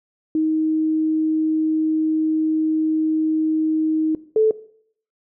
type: tone pair in turn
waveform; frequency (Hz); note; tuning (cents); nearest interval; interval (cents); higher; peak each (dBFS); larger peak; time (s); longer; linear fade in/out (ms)
sine; 314.3 / 437; D#4 / A4; +18 / -12; tritone; 570; second; -16 / -12; second; 0.35-4.15 / 4.36-4.51; first; 2
effects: noise-tail reverb RT60 0.6 s tail -18 dB re dry